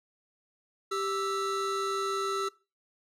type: tone pair together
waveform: square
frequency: 392 / 1318.5 Hz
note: G4 / E6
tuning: 0 / 0 cents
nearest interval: octave + major sixth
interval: 2100 cents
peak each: -33 / -32 dBFS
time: 0.91-2.49 s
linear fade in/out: 10 ms
effects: noise-tail reverb RT60 0.3 s tail -21 dB re dry + low-pass 8000 Hz 12 dB/octave